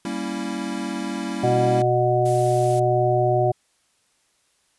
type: chord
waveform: square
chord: G diminished seventh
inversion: none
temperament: equal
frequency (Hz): 196 / 233.1 / 277.2 / 329.6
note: G3 / Bb3 / Db4 / Fb4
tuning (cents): 0 / 0 / 0 / 0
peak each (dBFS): -32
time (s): 0.05-1.82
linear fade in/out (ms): 2
type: harmonic tone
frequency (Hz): 122.7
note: B2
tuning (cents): -11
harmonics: 1 / 3 / 5 / 6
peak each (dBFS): -22 / -22 / -22 / -22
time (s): 1.43-3.52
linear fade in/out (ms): 10
type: noise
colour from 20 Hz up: blue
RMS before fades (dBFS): -35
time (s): 2.25-2.8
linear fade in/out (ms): 10
effects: white hiss -65 dBFS RMS until 4.78 s + resampled to 24000 Hz